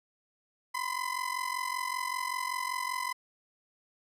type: ring-modulated tone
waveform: 30% pulse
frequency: 1013 Hz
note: B5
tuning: 44 cents sharp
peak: -26 dBFS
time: 0.74-3.13 s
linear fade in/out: 10 ms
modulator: 22.6 Hz
effects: resampled to 32000 Hz